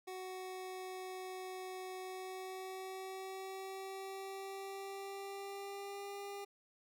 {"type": "tone with pitch glide", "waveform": "25% pulse", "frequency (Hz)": [372.2, 401.2], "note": ["F#4", "G4"], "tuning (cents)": [10, 40], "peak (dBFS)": -40, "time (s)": [0.07, 6.45], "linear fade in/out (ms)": 10, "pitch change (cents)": 130, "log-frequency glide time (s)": [1.98, 6.17], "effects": []}